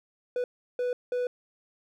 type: tone bursts at uneven times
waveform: triangle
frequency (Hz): 493.9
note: B4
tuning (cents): 0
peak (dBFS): -24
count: 3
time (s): 0.36-0.44 / 0.79-0.93 / 1.12-1.27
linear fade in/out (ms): 2
effects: none